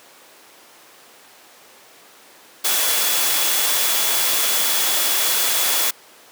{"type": "tone in noise", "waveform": "sine", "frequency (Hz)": 3400, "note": "G#7", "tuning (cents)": 40, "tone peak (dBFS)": -28, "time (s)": [2.64, 5.91], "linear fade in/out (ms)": 10, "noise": "white", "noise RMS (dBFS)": -19, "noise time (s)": [2.64, 5.91], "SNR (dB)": -12, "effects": ["pink hiss -46 dBFS RMS until 6.31 s", "high-pass 400 Hz 12 dB/octave"]}